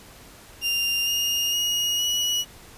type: tone with pitch steps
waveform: 30% pulse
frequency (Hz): 2794 / 2836 / 2879 / 2923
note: F7 / F7 / F#7 / F#7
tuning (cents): 0 / +26 / -48 / -22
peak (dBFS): -19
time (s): 0.61-2.45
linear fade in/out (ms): 50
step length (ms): 460
effects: pink hiss -47 dBFS RMS until 2.77 s + resampled to 32000 Hz